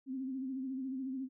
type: tone with vibrato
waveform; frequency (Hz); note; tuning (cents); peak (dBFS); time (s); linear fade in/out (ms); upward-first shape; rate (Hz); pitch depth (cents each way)
sine; 263.1; C4; +10; -36; 0.06-1.29; 50; sine; 14; 57
effects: none